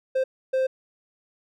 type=tone bursts at uneven times; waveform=triangle; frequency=523.3 Hz; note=C5; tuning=in tune; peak=-18 dBFS; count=2; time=0.15-0.24 / 0.53-0.67 s; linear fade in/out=10 ms; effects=none

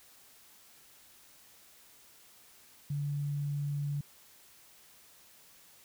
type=tone; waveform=sine; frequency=144 Hz; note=D3; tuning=34 cents flat; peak=-31 dBFS; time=2.9-4.01 s; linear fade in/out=5 ms; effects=white hiss -59 dBFS RMS until 5.84 s

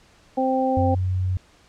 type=harmonic tone; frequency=261.6 Hz; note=C4; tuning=in tune; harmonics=1 / 2 / 3; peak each=-23 / -23 / -23 dBFS; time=0.37-0.95 s; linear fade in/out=10 ms
type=tone; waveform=sine; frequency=92.5 Hz; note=F#2; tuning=in tune; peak=-20 dBFS; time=0.77-1.37 s; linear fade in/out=0 ms
effects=pink hiss -55 dBFS RMS until 1.68 s + low-pass 7000 Hz 12 dB/octave

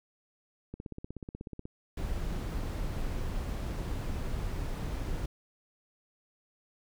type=click train; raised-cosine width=3 ms; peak=-27 dBFS; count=16; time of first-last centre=0.74-1.655 s; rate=16.4 Hz
type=noise; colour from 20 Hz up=brown; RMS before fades=-34 dBFS; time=1.97-5.26 s; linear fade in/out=5 ms
effects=none

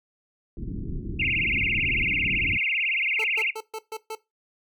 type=low-pass noise; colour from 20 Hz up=pink; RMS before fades=-32 dBFS; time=0.57-2.57 s; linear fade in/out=2 ms; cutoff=350 Hz; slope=48 dB/octave
type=tone with vibrato; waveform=sine; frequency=2412 Hz; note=D7; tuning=46 cents sharp; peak=-22 dBFS; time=1.19-3.51 s; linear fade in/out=10 ms; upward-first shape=sine; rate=18 Hz; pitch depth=260 cents each way
type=tone bursts; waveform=25% pulse; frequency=440 Hz; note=A4; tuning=in tune; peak=-27 dBFS; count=6; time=3.19-4.152 s; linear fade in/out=5 ms; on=52 ms; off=130 ms
effects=noise-tail reverb RT60 0.2 s tail -18 dB re dry

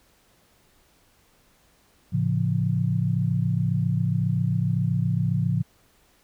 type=chord; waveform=sine; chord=A augmented; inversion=none; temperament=just; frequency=110 / 137.5 / 171.88 Hz; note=A2 / C#3 / E#3; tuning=0 / -14 / -27 cents; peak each=-25 dBFS; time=2.12-5.63 s; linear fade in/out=20 ms; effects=pink hiss -61 dBFS RMS until 6.23 s

